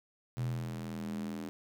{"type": "tone with high-pass filter sweep", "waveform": "square", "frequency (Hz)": 41.2, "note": "E1", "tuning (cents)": 0, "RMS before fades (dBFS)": -38, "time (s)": [0.37, 1.49], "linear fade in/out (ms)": 0, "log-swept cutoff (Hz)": [120, 250], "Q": 4.7, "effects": []}